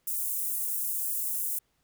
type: high-pass noise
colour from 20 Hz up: white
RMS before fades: -31 dBFS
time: 0.07-1.59 s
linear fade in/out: 5 ms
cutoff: 8800 Hz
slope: 24 dB/octave
effects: pink hiss -73 dBFS RMS until 1.83 s